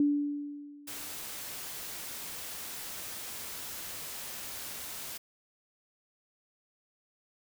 sine tone with exponential decay, 289.9 Hz, D4, 22 cents flat, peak -21 dBFS, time 0-1.2 s, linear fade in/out 2 ms, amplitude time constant 260 ms
white noise, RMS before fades -41 dBFS, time 0.87-5.18 s, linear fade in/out 10 ms
effects none

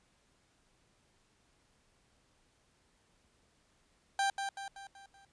30% pulse tone with echo, 789 Hz, G5, 11 cents sharp, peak -26 dBFS, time 4.19-4.3 s, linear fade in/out 2 ms, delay 190 ms, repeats 5, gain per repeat -6 dB, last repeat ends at 5.25 s, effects pink hiss -71 dBFS RMS until 5.32 s + resampled to 22050 Hz

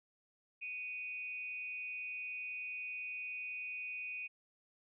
sine tone with amplitude modulation, 2489 Hz, D#7, in tune, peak -37 dBFS, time 0.61-4.28 s, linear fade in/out 20 ms, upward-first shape sine, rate 230 Hz, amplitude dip 65%, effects none

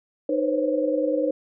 sine tone cluster, 306.5 / 496.6 / 527 / 547 Hz, D#4 / B4 / C5 / C#5, -26 / +9 / +12 / -23 cents, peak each -25 / -26 / -27 / -26 dBFS, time 0.29-1.31 s, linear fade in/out 5 ms, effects none

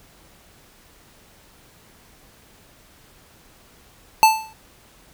square tone with exponential decay, 880 Hz, A5, in tune, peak -7 dBFS, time 4.23-4.53 s, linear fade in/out 0 ms, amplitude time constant 64 ms, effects pink hiss -52 dBFS RMS until 5.13 s

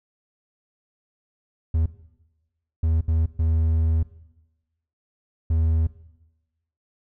triangle tone bursts at uneven times, 80.6 Hz, E2, 38 cents flat, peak -16 dBFS, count 5, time 1.74-1.86 / 2.83-3.01 / 3.08-3.26 / 3.39-4.03 / 5.5-5.87 s, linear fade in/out 5 ms, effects noise-tail reverb RT60 1.0 s tail -17 dB re dry

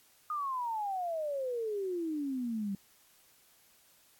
sine exponential sweep, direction down, 1244.5 to 192.3 Hz, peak -32 dBFS, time 0.3-2.75 s, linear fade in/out 2 ms, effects white hiss -64 dBFS RMS until 4.19 s + AAC 64 kbps

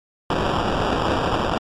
violet noise with sample-and-hold, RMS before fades -21 dBFS, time 0.3-1.58 s, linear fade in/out 2 ms, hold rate 2100 Hz, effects low-pass 4000 Hz 12 dB/octave + MP3 64 kbps

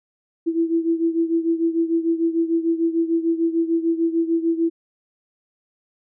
sine beating tone pair, 329.6 / 336.3 Hz, E4 / E4, 0 / +35 cents, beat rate 6.7 Hz, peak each -19 / -23 dBFS, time 0.46-4.7 s, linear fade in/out 20 ms, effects none

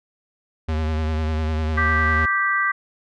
square tone with vibrato, 78.4 Hz, D#2, 14 cents sharp, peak -21 dBFS, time 0.68-2.26 s, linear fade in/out 10 ms, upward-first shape triangle, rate 10 Hz, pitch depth 45 cents each way
sine chord, G major, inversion second, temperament just, 1176 / 1568 / 1960 Hz, D6 / G6 / B6, +2 / 0 / -14 cents, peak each -22 dBFS, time 1.77-2.72 s, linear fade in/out 10 ms
effects low-pass 4000 Hz 12 dB/octave

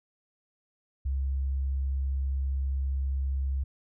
sine tone, 67.5 Hz, C#2, 45 cents flat, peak -26 dBFS, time 1.05-3.64 s, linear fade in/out 10 ms, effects none

